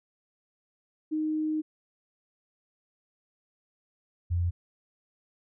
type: tone pair in turn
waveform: sine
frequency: 310 / 86.99 Hz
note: D#4 / F2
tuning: -6 / -6 cents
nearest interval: octave + minor seventh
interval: 2200 cents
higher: first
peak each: -26 / -24 dBFS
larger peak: second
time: 1.11-1.62 / 4.3-4.51 s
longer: first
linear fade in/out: 20 ms
effects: none